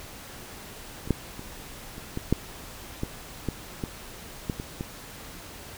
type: clicks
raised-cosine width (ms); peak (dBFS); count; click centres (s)
3; -24 / -8 / -25 / -28 / -17 / -7 / -15 / -14 / -16 / -14 / -20 / -18; 12; 1.075 / 1.107 / 1.394 / 1.981 / 2.174 / 2.326 / 3.034 / 3.487 / 3.838 / 4.498 / 4.599 / 4.809
effects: pink hiss -43 dBFS RMS until 5.77 s